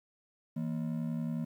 triangle ring-modulated tone, 198.6 Hz, G3, 23 cents sharp, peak -27 dBFS, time 0.56-1.45 s, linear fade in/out 10 ms, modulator 35.5 Hz, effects 11-bit

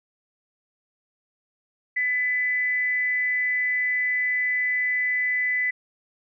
sine tone with frequency modulation, 2000 Hz, B6, 21 cents sharp, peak -21 dBFS, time 1.96-5.71 s, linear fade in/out 10 ms, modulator 274 Hz, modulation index 0.25, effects none

